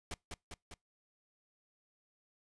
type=noise with echo; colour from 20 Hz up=pink; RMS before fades=-40 dBFS; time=0.11-0.14 s; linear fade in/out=2 ms; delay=200 ms; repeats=3; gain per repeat=-3 dB; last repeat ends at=0.74 s; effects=noise-tail reverb RT60 0.2 s tail -26 dB re dry + resampled to 22050 Hz